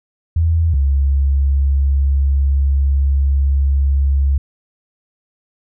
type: tone pair in turn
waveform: sine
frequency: 82 / 68.95 Hz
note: E2 / C#2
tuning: -9 / -9 cents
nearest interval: minor third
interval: 300 cents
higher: first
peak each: -11 dBFS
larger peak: neither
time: 0.36-0.74 / 0.74-4.38 s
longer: second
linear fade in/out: 5 ms
effects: none